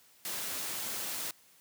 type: noise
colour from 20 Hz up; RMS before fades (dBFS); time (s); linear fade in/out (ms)
white; -37; 0.25-1.31; 2
effects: white hiss -62 dBFS RMS until 1.6 s + high-pass 100 Hz 12 dB/octave